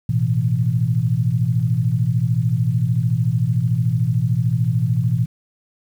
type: chord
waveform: sine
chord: A suspended second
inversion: none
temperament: equal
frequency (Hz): 110 / 123.47 / 164.81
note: A2 / B2 / E3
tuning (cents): 0 / 0 / 0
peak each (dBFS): -21 / -18 / -22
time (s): 0.09-5.26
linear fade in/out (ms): 5
effects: 8-bit